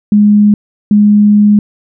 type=tone pair in turn; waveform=sine; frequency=207.7 / 207.7 Hz; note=G#3 / G#3; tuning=0 / 0 cents; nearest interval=unison; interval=0 cents; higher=neither; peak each=-3 dBFS; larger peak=neither; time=0.12-0.54 / 0.91-1.59 s; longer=second; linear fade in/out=2 ms; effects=none